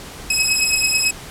15% pulse beating tone pair, 2554 / 2563.1 Hz, D#7 / E7, +45 / -49 cents, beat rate 9.1 Hz, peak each -11 dBFS, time 0.3-1.11 s, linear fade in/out 5 ms, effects pink hiss -35 dBFS RMS until 1.3 s + low-pass 12000 Hz 12 dB/octave

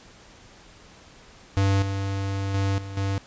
square tone with level steps, 98 Hz, G2, in tune, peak -19 / -26 / -22 / -34 / -24 dBFS, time 1.57-3.18 s, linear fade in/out 0 ms, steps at 1.82 / 2.54 / 2.78 / 2.97 s, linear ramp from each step 2 ms, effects pink hiss -50 dBFS RMS until 3.26 s + resampled to 16000 Hz

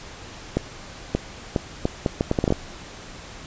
accelerating click train, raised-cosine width 2 ms, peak -6 dBFS, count 12, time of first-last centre 0.57-2.524 s, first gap 580 ms, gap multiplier 0.71, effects pink hiss -40 dBFS RMS until 3.46 s + resampled to 16000 Hz

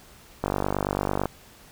click train, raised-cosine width 1 ms, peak -10 dBFS, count 41, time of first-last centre 0.44-1.256 s, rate 49 Hz, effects pink hiss -51 dBFS RMS until 1.71 s

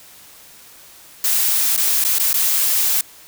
blue noise with dropouts, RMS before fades -17 dBFS, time 1.24-3.01 s, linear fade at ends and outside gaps 2 ms, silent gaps 1.765-1.776 / 2.04-2.048 / 2.185-2.197 / 2.331-2.341 s, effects white hiss -44 dBFS RMS until 3.27 s

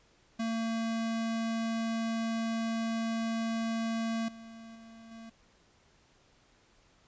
square tone with level steps, 226.7 Hz, A#3, 48 cents flat, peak -31 / -47 / -50 / -46 dBFS, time 0.39-5.3 s, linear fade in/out 10 ms, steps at 4.28 / 4.75 / 5.11 s, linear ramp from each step 5 ms, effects pink hiss -65 dBFS RMS until 7.07 s + resampled to 16000 Hz

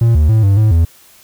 triangle tone with pitch steps, 115.9 / 75.8 / 110.2 / 98.7 / 108.3 / 82.8 Hz, A#2 / D#2 / A2 / G2 / A2 / E2, -10 / -45 / +3 / +12 / -27 / +8 cents, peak -5 dBFS, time 0.01-0.85 s, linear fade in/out 5 ms, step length 140 ms, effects white hiss -45 dBFS RMS until 1.23 s

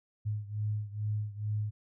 sine beating tone pair, 104.9 / 107.2 Hz, G#2 / A2, +18 / -45 cents, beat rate 2.3 Hz, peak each -33 / -36 dBFS, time 0.25-1.71 s, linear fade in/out 20 ms, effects none

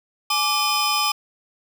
square tone cluster, 845 / 1173 / 2444 / 3078 / 5080 Hz, G#5 / D6 / D#7 / G7 / D#8, +30 / -2 / -32 / -32 / +35 cents, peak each -28 / -24 / -28 / -29 / -24 dBFS, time 0.3-1.12 s, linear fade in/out 5 ms, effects none

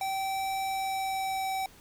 square tone with pitch glide, 773 to 766.8 Hz, G5 to G5, -24 to -38 cents, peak -30 dBFS, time 0.01-1.66 s, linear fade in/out 2 ms, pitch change -14 cents, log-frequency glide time 0.64-1.55 s, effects pink hiss -55 dBFS RMS until 1.8 s

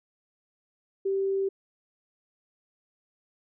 sine tone, 389.3 Hz, G4, 12 cents flat, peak -24 dBFS, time 1.05-1.49 s, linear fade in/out 10 ms, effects none

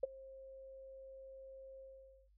sine tone with ADSR envelope, 533 Hz, C5, 32 cents sharp, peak -29 dBFS, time 0.03-2.29 s, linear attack 6 ms, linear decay 18 ms, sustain -22 dB, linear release 490 ms, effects added 50 Hz sine -66 dBFS peak until 2.37 s

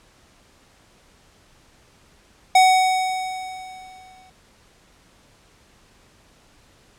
square tone with exponential decay, 748 Hz, F#5, 19 cents sharp, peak -10 dBFS, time 2.55-4.3 s, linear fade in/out 5 ms, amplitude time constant 380 ms, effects pink hiss -55 dBFS RMS until 6.98 s + low-pass 9000 Hz 12 dB/octave

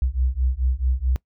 sine beating tone pair, 61.5 / 66.1 Hz, B1 / C2, -7 / +18 cents, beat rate 4.6 Hz, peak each -22 dBFS, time 0.02-1.16 s, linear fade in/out 0 ms, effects noise-tail reverb RT60 0.1 s tail -22 dB re dry

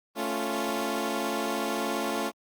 15% pulse chord, A augmented, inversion none, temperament equal, 220 / 277.2 / 349.2 Hz, A3 / C#4 / E#4, 0 / 0 / 0 cents, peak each -26 dBFS, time 0.15-2.32 s, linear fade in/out 50 ms, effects Opus 32 kbps

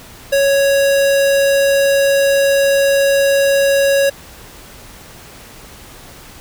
square tone, 554.4 Hz, C#5, in tune, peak -11 dBFS, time 0.32-4.1 s, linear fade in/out 10 ms, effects pink hiss -38 dBFS RMS until 6.4 s

